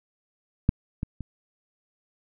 clicks, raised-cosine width 5 ms, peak -6 / -16 / -22 dBFS, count 3, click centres 0.691 / 1.031 / 1.207 s, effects none

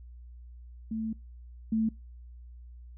sine tone pair in turn, 221.4 / 221.4 Hz, A3 / A3, +11 / +11 cents, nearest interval unison, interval 0 cents, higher neither, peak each -30 / -24 dBFS, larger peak second, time 0.91-1.13 / 1.72-1.89 s, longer first, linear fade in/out 5 ms, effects noise-tail reverb RT60 0.2 s tail -24 dB re dry + added 60 Hz sine -45 dBFS peak until 2.97 s

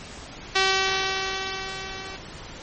5% pulse tone with level ramp, 383.2 Hz, G4, 39 cents flat, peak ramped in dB -6 to -25 dBFS, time 0.55-2.17 s, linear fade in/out 10 ms, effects pink hiss -40 dBFS RMS until 2.62 s + MP3 32 kbps

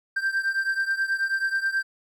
triangle beating tone pair, 1572 / 1581.3 Hz, G6 / G6, +4 / +15 cents, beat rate 9.3 Hz, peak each -23 / -26 dBFS, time 0.16-1.83 s, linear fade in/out 10 ms, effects none

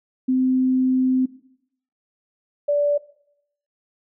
sine tone pair in turn, 258 / 581 Hz, C4 / D5, -24 / -19 cents, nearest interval octave + major second, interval 1405 cents, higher second, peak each -16 dBFS, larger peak neither, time 0.28-1.26 / 2.68-2.98 s, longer first, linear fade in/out 10 ms, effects noise-tail reverb RT60 0.7 s tail -17 dB re dry

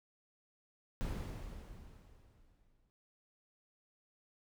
brown noise with exponential decay, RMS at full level -36 dBFS, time 1.01-2.9 s, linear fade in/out 0 ms, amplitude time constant 410 ms, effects none

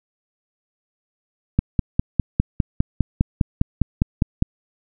click train, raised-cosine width 5 ms, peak -3 dBFS, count 15, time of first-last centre 1.59-4.424 s, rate 4.94 Hz, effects none

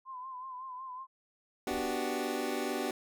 sine tone with vibrato, 1029 Hz, C6, 29 cents flat, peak -40 dBFS, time 0.05-1.07 s, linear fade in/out 50 ms, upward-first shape sine, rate 5.4 Hz, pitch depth 57 cents each way
25% pulse chord, G major seventh, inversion first, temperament equal, 246.9 / 293.7 / 370 / 392 Hz, B3 / D4 / F#4 / G4, 0 / 0 / 0 / 0 cents, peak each -34 dBFS, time 1.67-2.91 s, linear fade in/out 2 ms
brown noise with exponential decay, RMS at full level -48 dBFS, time 1.71-2.4 s, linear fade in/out 1 ms, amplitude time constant 150 ms
effects none

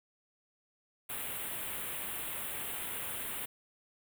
white band-stop noise, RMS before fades -39 dBFS, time 1.09-3.46 s, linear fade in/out 10 ms, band 3500 to 8600 Hz, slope 48 dB/octave, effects none

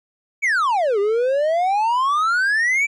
triangle exponential two-way sweep, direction down then up, 2349 to 393.6 to 2349 Hz, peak -14 dBFS, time 0.42-2.87 s, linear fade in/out 20 ms, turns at 0.99 s, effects resampled to 24000 Hz

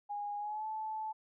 sine tone with pitch glide, 822 to 870.4 Hz, G#5 to A5, -18 to -19 cents, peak -36 dBFS, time 0.09-1.13 s, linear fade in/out 20 ms, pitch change +99 cents, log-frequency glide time 0.38-0.66 s, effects none

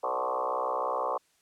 sine tone with frequency modulation, 813 Hz, G#5, 37 cents flat, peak -27 dBFS, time 0.03-1.18 s, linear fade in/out 10 ms, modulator 63.1 Hz, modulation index 5.6, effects white hiss -68 dBFS RMS until 1.41 s + low-pass 10000 Hz 12 dB/octave

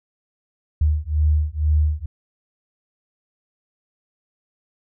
sine beating tone pair, 75.1 / 77.2 Hz, D2 / D#2, +39 / -13 cents, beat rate 2.1 Hz, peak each -19 dBFS, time 0.81-2.06 s, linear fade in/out 5 ms, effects none

